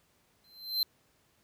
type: tone with exponential growth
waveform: square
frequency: 4105 Hz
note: C8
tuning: 34 cents flat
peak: -24 dBFS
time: 0.44-0.83 s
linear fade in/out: 2 ms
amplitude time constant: 83 ms
effects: pink hiss -69 dBFS RMS until 1.43 s + high-pass 60 Hz 12 dB/octave